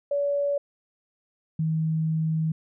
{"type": "tone pair in turn", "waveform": "sine", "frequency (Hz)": [570, 159.17], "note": ["C#5", "D#3"], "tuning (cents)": [48, 40], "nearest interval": "octave + minor seventh", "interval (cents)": 2208, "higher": "first", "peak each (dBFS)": -22, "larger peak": "neither", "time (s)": [[0.11, 0.58], [1.59, 2.52]], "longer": "second", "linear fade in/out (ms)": 5, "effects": []}